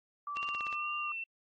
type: tone with pitch glide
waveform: sine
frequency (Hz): 1163 to 1196.4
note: D6 to D6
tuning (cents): -17 to +32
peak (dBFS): -36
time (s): 0.27-1.12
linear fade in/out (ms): 2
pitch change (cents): +49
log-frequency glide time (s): 0.38-0.79
type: tone with vibrato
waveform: sine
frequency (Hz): 2733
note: F7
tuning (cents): -38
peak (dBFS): -36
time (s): 0.36-1.24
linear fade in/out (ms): 5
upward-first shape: sine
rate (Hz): 2.1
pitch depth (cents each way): 28
type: click train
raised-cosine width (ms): 0.2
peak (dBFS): -28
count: 7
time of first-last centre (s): 0.37-0.727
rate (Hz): 16.8
effects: AAC 32 kbps